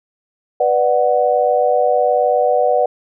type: chord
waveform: sine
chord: B minor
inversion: none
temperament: just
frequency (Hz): 493.9 / 592.7 / 740.8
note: B4 / D5 / F#5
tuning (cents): 0 / +16 / +2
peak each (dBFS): -16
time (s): 0.6-2.86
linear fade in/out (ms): 5
effects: none